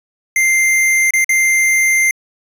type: tone with dropouts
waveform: square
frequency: 2093 Hz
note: C7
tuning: in tune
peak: -11 dBFS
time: 0.36-2.11 s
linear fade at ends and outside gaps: 2 ms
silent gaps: 1.107-1.136 / 1.244-1.292 s
effects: resampled to 32000 Hz